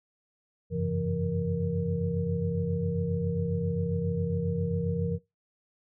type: tone cluster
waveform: sine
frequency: 90.3 / 97.7 / 136.6 / 168.5 / 468.7 Hz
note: F#2 / G2 / C#3 / E3 / A#4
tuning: -42 / -5 / -25 / +38 / +9 cents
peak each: -35 / -34 / -36 / -30 / -32 dBFS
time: 0.7-5.19 s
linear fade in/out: 50 ms
effects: noise-tail reverb RT60 0.2 s tail -19 dB re dry